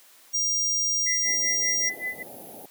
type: tone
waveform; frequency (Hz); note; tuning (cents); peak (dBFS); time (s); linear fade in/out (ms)
square; 5700; F8; +34; -23; 0.33-1.9; 20
type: tone with tremolo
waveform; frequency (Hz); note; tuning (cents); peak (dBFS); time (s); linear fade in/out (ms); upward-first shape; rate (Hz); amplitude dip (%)
sine; 2008; B6; +28; -26; 1.06-2.23; 10; sine; 5.2; 95
type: band-stop noise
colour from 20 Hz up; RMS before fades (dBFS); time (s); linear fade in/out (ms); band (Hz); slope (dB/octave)
pink; -39; 1.25-2.66; 5; 850 to 10000; 96
effects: white hiss -54 dBFS RMS until 2.7 s + high-pass 300 Hz 12 dB/octave